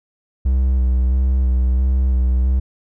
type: tone with vibrato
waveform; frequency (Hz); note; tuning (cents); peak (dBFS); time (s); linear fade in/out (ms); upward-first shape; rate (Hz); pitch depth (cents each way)
triangle; 63.9; C2; -40; -11; 0.45-2.6; 10; square; 1.5; 25
effects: none